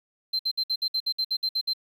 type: tone bursts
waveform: triangle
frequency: 4115 Hz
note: C8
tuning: 30 cents flat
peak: -21 dBFS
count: 12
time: 0.33-1.735 s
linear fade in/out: 10 ms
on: 63 ms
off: 59 ms
effects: tanh soft clip ceiling -18 dBFS + 10-bit